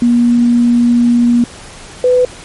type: tone pair in turn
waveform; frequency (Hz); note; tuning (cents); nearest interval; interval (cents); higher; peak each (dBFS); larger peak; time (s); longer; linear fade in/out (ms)
sine; 239 / 500.2; A#3 / B4; +43 / +22; octave + minor second; 1279; second; -6; neither; 0.02-1.44 / 2.04-2.25; first; 2
effects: pink hiss -33 dBFS RMS until 2.44 s + MP3 48 kbps